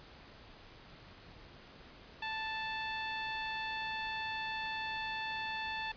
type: tone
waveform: 15% pulse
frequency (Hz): 880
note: A5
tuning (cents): 0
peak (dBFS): -30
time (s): 2.22-5.92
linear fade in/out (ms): 5
effects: pink hiss -55 dBFS RMS until 5.96 s + resampled to 11025 Hz